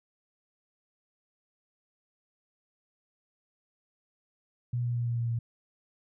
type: tone with pitch steps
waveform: sine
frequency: 121.4 / 120.42 / 119.45 / 118.49 / 117.54 / 116.59 Hz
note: B2 / B2 / A#2 / A#2 / A#2 / A#2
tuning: -29 / -43 / +43 / +29 / +15 / +1 cents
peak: -27 dBFS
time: 4.73-5.39 s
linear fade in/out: 5 ms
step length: 110 ms
effects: none